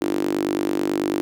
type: tone with high-pass filter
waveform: sawtooth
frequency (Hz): 49.13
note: G1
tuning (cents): +5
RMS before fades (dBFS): -23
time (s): 0.01-1.21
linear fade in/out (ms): 0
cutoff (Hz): 320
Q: 7
effects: none